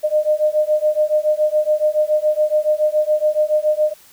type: beating tone pair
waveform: sine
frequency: 606 / 613.1 Hz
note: D#5 / D#5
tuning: -46 / -26 cents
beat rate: 7.1 Hz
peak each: -17 dBFS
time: 0.03-3.94 s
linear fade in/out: 20 ms
effects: white hiss -48 dBFS RMS until 4.12 s